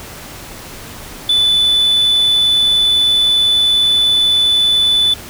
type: tone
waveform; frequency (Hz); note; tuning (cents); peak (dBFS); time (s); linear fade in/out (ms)
sine; 3490; A7; -15; -7; 1.29-5.14; 5
effects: tanh soft clip ceiling -8 dBFS + pink hiss -32 dBFS RMS until 5.29 s